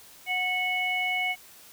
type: harmonic tone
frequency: 735 Hz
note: F#5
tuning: 12 cents flat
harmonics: 1 / 3 / 4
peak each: -32 / -26 / -35 dBFS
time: 0.26-1.36 s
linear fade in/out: 50 ms
effects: white hiss -51 dBFS RMS until 1.72 s